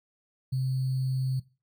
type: tone with sample-and-hold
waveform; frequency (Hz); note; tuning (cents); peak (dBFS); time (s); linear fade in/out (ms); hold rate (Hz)
sine; 130.81; C3; 0; -25; 0.52-1.4; 10; 4410
effects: noise-tail reverb RT60 0.3 s tail -19 dB re dry